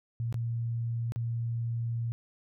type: tone with dropouts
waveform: sine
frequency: 116.54 Hz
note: A#2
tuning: in tune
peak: -29 dBFS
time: 0.2-2.12 s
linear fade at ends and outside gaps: 0 ms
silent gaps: 0.326-0.343 / 1.121-1.16 s
effects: none